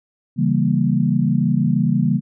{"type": "chord", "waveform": "sine", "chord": "C# diminished seventh", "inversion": "none", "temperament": "equal", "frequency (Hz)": [138.59, 164.81, 196, 233.1], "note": ["C#3", "E3", "G3", "Bb3"], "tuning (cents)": [0, 0, 0, 0], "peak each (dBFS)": -20, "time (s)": [0.36, 2.21], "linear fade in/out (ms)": 50, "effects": []}